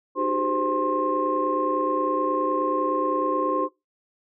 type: tone cluster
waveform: sine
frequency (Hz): 305.4 / 372.2 / 401.8 / 518 / 1061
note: D#4 / F#4 / G4 / C5 / C6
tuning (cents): -32 / +10 / +43 / -17 / +24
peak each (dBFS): -28 / -29 / -32 / -27 / -24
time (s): 0.15-3.69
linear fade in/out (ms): 50
effects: noise-tail reverb RT60 0.2 s tail -21 dB re dry + tanh soft clip ceiling -11 dBFS

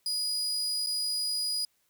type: tone with dropouts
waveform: 35% pulse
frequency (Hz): 4924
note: D#8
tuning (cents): -19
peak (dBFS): -27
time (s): 0.06-1.65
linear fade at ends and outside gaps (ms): 2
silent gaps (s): 0.863-0.869
effects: white hiss -72 dBFS RMS until 1.89 s

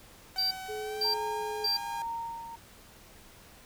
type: tone with pitch glide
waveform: sawtooth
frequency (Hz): 756 to 810.3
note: F#5 to G#5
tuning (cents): +37 to -43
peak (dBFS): -35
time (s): 0.36-2.02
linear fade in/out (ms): 0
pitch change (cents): +120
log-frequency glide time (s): 0.77-1.22
type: tone bursts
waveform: triangle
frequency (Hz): 4699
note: D8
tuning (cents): 0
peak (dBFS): -25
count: 3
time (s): 0.38-1.77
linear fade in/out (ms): 5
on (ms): 130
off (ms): 500
type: tone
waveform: sine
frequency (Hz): 426.2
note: G#4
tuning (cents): +45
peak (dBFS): -35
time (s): 0.68-1.67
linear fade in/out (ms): 20
type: tone with tremolo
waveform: sine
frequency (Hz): 923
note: A#5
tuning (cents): -17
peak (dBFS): -32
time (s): 1.04-2.56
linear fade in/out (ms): 10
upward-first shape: sine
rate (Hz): 1.2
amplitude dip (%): 60
effects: pink hiss -54 dBFS RMS until 3.65 s

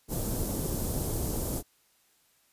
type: band-stop noise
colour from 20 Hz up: pink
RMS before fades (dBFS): -31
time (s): 0.08-1.63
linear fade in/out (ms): 50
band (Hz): 520 to 8900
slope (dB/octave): 12
effects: white hiss -67 dBFS RMS until 2.52 s + resampled to 32000 Hz

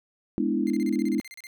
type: chord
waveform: sine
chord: E dominant seventh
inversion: first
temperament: equal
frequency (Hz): 207.7 / 246.9 / 293.7 / 329.6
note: G#3 / B3 / D4 / E4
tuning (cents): 0 / 0 / 0 / 0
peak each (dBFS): -28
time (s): 0.38-1.2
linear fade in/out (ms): 0
type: tone bursts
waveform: sawtooth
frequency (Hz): 2093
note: C7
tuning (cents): 0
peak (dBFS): -37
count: 13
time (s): 0.67-1.469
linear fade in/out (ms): 0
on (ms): 31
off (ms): 33
effects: none

